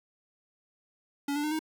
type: tone with pitch steps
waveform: square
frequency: 283.5 / 293.3 / 303.5 / 314 Hz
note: C#4 / D4 / D#4 / D#4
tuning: +39 / -2 / -43 / +16 cents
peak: -29 dBFS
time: 1.28-1.592 s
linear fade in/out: 5 ms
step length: 78 ms
effects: 10-bit